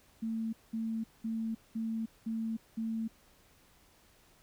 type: tone bursts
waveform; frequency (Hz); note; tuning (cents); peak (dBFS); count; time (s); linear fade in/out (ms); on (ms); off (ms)
sine; 224.2; A3; +33; -32; 6; 0.22-3.08; 10; 310; 200
effects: pink hiss -64 dBFS RMS until 4.42 s